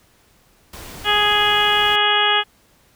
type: noise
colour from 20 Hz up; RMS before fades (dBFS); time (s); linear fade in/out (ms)
pink; -36; 0.73-1.96; 5
type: harmonic tone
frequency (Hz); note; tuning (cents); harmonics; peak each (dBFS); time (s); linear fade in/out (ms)
415.9; G#4; +2; 1 / 2 / 3 / 4 / 5 / 6 / 7 / 8; -26 / -21 / -22 / -21 / -26 / -26 / -20 / -21; 1.04-2.44; 50
effects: pink hiss -56 dBFS RMS until 2.95 s